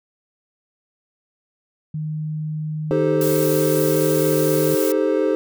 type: tone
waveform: sine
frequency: 154.3 Hz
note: D#3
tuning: 14 cents flat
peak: -23 dBFS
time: 1.94-4.75 s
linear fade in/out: 5 ms
type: chord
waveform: triangle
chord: A half-diminished seventh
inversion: second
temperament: equal with one note detuned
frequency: 311.1 / 392 / 436.2 / 523.3 Hz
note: Eb4 / G4 / A4 / C5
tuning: 0 / 0 / -15 / 0 cents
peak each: -20 dBFS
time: 2.91-5.35 s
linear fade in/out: 0 ms
type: noise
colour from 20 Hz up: blue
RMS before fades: -28 dBFS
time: 3.21-4.92 s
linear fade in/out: 2 ms
effects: none